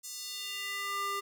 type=tone with high-pass filter sweep; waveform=square; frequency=399.1 Hz; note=G4; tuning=31 cents sharp; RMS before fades=-37 dBFS; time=0.03-1.21 s; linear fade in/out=20 ms; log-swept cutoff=6900 to 800 Hz; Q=1.9; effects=none